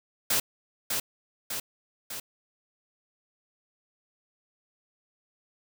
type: noise with echo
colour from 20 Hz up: white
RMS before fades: -25 dBFS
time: 0.3-0.4 s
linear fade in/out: 5 ms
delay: 600 ms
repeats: 3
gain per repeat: -4 dB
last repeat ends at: 2.2 s
effects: none